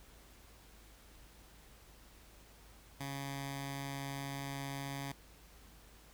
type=tone with notch filter; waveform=10% pulse; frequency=138.59 Hz; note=C#3; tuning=in tune; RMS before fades=-42 dBFS; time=3-5.12 s; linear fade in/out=5 ms; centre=470 Hz; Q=0.93; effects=added 52 Hz sine -60 dBFS peak until 6.13 s + pink hiss -61 dBFS RMS until 6.13 s